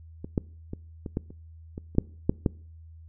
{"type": "clicks", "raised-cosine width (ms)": 3, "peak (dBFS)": [-22, -11, -21, -21, -14, -30, -23, -28, -6, -8, -9], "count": 11, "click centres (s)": [0.245, 0.378, 0.734, 1.062, 1.171, 1.305, 1.779, 1.951, 1.984, 2.295, 2.462], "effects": ["noise-tail reverb RT60 0.5 s tail -24 dB re dry", "added 81 Hz sine -45 dBFS peak until 3.08 s"]}